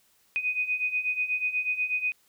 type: beating tone pair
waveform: sine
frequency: 2489 / 2497.2 Hz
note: D#7 / D#7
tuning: 0 / +6 cents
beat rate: 8.2 Hz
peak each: -31 / -27 dBFS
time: 0.36-2.12 s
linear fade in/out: 0 ms
effects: white hiss -65 dBFS RMS until 2.28 s